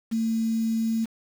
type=tone with quantisation; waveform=sine; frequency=225.1 Hz; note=A3; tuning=40 cents sharp; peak=-22 dBFS; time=0.11-1.06 s; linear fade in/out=20 ms; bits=7; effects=none